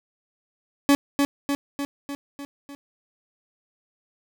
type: tone with echo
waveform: 40% pulse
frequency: 282.4 Hz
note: C#4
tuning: 32 cents sharp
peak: -13 dBFS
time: 0.89-0.95 s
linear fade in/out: 0 ms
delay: 300 ms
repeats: 6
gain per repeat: -4 dB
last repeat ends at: 2.75 s
effects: none